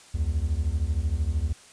triangle beating tone pair, 69.3 / 82.3 Hz, C#2 / E2, 0 / -2 cents, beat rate 13 Hz, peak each -24 dBFS, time 0.14-1.53 s, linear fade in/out 10 ms, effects white hiss -51 dBFS RMS until 1.72 s + resampled to 22050 Hz

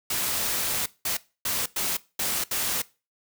white noise bursts at uneven times, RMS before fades -27 dBFS, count 6, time 0.1-0.86 / 1.05-1.17 / 1.45-1.66 / 1.76-1.97 / 2.19-2.44 / 2.51-2.82 s, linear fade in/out 5 ms, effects noise-tail reverb RT60 0.3 s tail -20 dB re dry

